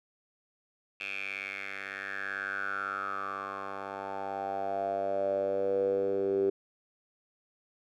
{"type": "tone with band-pass filter sweep", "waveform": "10% pulse", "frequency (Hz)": 98, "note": "G2", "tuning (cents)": 0, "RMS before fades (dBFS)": -33, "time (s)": [1, 6.5], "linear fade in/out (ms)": 5, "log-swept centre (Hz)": [2600, 390], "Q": 7.8, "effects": []}